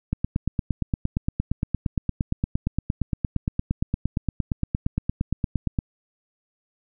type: click train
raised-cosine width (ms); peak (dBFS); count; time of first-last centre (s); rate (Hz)
5; -10; 50; 0.13-5.788; 8.66
effects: none